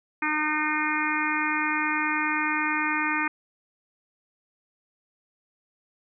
harmonic tone, 304.9 Hz, D#4, 35 cents flat, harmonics 1 / 3 / 4 / 5 / 6 / 7 / 8, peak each -31 / -31 / -31 / -31 / -31 / -31 / -31 dBFS, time 0.22-3.28 s, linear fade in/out 5 ms, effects none

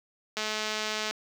click train, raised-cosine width 0.2 ms, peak -14 dBFS, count 160, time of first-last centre 0.37-1.11 s, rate 215 Hz, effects high-pass 150 Hz 12 dB/octave + 7-bit

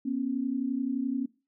sine tone pair together, 241.7 / 273.3 Hz, B3 / C#4, -37 / -24 cents, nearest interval major second, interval 213 cents, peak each -31 / -29 dBFS, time 0.05-1.26 s, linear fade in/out 10 ms, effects noise-tail reverb RT60 0.3 s tail -20 dB re dry

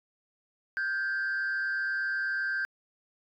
sine tone with frequency modulation, 1568 Hz, G6, in tune, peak -26 dBFS, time 0.77-2.65 s, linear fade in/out 0 ms, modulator 123 Hz, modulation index 0.59, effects tanh soft clip ceiling -26 dBFS

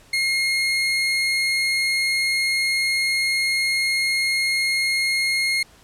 30% pulse tone, 2144 Hz, C7, 42 cents sharp, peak -16 dBFS, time 0.13-5.63 s, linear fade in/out 5 ms, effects pink hiss -51 dBFS RMS until 5.83 s + low-pass 11000 Hz 12 dB/octave

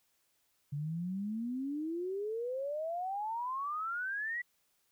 sine exponential sweep, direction up, 140.5 to 1975.5 Hz, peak -34 dBFS, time 0.72-4.42 s, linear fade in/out 10 ms, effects white hiss -75 dBFS RMS until 4.91 s

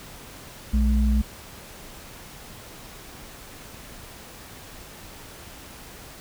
sine tone pair together, 60 / 213.8 Hz, B1 / A3, -49 / -49 cents, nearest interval octave + minor seventh, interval 2200 cents, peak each -18 / -24 dBFS, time 0.73-1.22 s, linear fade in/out 10 ms, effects pink hiss -43 dBFS RMS until 6.2 s

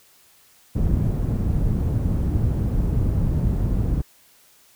white low-pass noise, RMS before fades -21 dBFS, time 0.75-4.02 s, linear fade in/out 10 ms, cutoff 120 Hz, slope 12 dB/octave, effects white hiss -55 dBFS RMS until 4.75 s

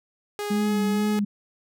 sawtooth tone with pitch glide, 413.4 to 422.1 Hz, G#4 to G#4, -8 to +28 cents, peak -24 dBFS, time 0.39-1.19 s, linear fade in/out 0 ms, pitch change +36 cents, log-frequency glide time 0.56-0.7 s
sine tone with vibrato, 204.7 Hz, G#3, 25 cents flat, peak -21 dBFS, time 0.5-1.25 s, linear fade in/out 10 ms, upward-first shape sine, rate 2.1 Hz, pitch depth 48 cents each way
effects none

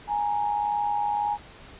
sine tone pair together, 830.6 / 932.3 Hz, G#5 / A#5, 0 / 0 cents, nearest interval major second, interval 200 cents, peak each -24 / -30 dBFS, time 0.07-1.38 s, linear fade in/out 50 ms, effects pink hiss -47 dBFS RMS until 1.79 s + resampled to 8000 Hz

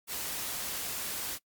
white noise, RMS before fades -36 dBFS, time 0.07-1.39 s, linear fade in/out 50 ms, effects noise-tail reverb RT60 0.1 s tail -22 dB re dry + Opus 48 kbps

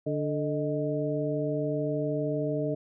harmonic tone with a mistuned harmonic, 146.83 Hz, D3, in tune, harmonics 1 / 2 / 3 / 4, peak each -32 / -32 / -32 / -32 dBFS, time 0.06-2.75 s, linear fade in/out 10 ms, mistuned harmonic 4, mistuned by +91 cents, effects none

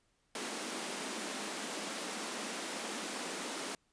pink high-pass noise, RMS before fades -40 dBFS, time 0.35-3.75 s, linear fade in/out 2 ms, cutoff 200 Hz, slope 48 dB/octave, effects pink hiss -75 dBFS RMS until 3.92 s + resampled to 22050 Hz

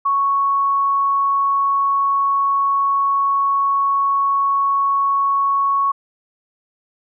sine tone, 1108.7 Hz, C#6, in tune, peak -14 dBFS, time 0.05-5.92 s, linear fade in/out 10 ms, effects none

